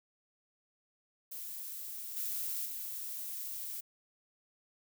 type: noise with level steps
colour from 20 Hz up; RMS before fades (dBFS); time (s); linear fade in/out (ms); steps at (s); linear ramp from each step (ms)
violet; -43 / -37 / -41; 1.31-3.81; 10; 2.16 / 2.65; 10
effects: none